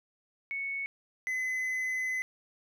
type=tone pair in turn; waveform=sine / triangle; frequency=2213 / 2028 Hz; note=C#7 / B6; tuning=-3 / +45 cents; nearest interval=major second; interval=152 cents; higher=first; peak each=-32 / -28 dBFS; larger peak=second; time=0.51-0.86 / 1.27-2.22 s; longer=second; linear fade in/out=0 ms; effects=none